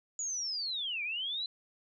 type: linear two-way sweep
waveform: sine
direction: down then up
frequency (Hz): 6900 to 2300 to 4079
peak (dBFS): -33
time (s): 0.19-1.46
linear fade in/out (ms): 2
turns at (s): 1.03
effects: none